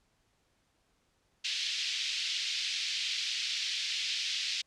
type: band-pass noise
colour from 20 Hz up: white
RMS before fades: -34 dBFS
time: 1.44-4.62 s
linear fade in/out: 10 ms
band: 2500 to 4800 Hz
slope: 24 dB/octave
effects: pink hiss -73 dBFS RMS until 4.66 s + low-pass 9000 Hz 12 dB/octave